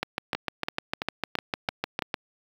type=two click trains; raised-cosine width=0.3 ms; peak=-11 / -10 dBFS; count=6 / 15; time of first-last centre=0.35-2.022 / 0.03-2.142 s; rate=2.99 / 6.63 Hz; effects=high-pass 100 Hz 12 dB/octave + 7-bit